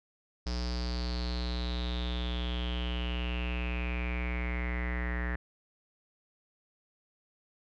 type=tone with low-pass filter sweep; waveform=square; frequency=60.7 Hz; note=B1; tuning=29 cents flat; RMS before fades=-33 dBFS; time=0.46-5.36 s; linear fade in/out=5 ms; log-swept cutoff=5100 to 1800 Hz; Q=8.9; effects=none